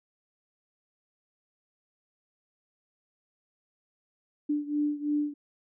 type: beating tone pair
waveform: sine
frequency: 294 / 297 Hz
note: D4 / D4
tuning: +2 / +20 cents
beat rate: 3 Hz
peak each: -28 / -31 dBFS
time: 4.49-5.34 s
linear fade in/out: 10 ms
effects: none